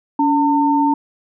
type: tone pair together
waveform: sine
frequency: 284.7 / 904 Hz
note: C#4 / A5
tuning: +46 / +47 cents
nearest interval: octave + minor sixth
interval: 2001 cents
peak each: -15 dBFS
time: 0.19-0.94 s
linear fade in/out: 5 ms
effects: none